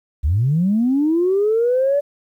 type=linear sweep; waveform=sine; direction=up; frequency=63.7 to 582 Hz; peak=-13 dBFS; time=0.23-2.01 s; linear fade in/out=20 ms; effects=tanh soft clip ceiling -9 dBFS + 9-bit